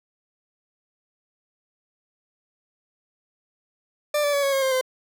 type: tone with pitch steps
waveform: 40% pulse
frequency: 593 / 579.5 / 566.2 / 553.3 / 540.7 / 528.3 / 516.2 Hz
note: D5 / D5 / C#5 / C#5 / C#5 / C5 / C5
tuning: +17 / -23 / +37 / -3 / -43 / +17 / -23 cents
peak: -19 dBFS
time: 4.14-4.812 s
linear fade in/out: 5 ms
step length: 96 ms
effects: none